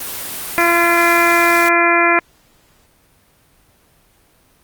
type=noise; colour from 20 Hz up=white; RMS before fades=-26 dBFS; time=0-1.69 s; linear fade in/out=5 ms
type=harmonic tone; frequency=342 Hz; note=F4; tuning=36 cents flat; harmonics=1 / 2 / 3 / 4 / 5 / 6 / 7; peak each=-18 / -18 / -18 / -18 / -18 / -18 / -18 dBFS; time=0.58-2.19 s; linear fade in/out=0 ms
effects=pink hiss -54 dBFS RMS until 4.63 s + Opus 32 kbps